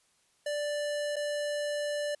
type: tone with dropouts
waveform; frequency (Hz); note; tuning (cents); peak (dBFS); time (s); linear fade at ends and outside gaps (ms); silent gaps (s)
square; 587.3; D5; 0; -31; 0.46-2.15; 5; 1.159-1.164
effects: white hiss -69 dBFS RMS until 2.2 s + resampled to 24000 Hz